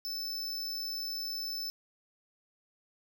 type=tone; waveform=square; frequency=5274 Hz; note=E8; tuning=in tune; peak=-35 dBFS; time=0.05-1.7 s; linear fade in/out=0 ms; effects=none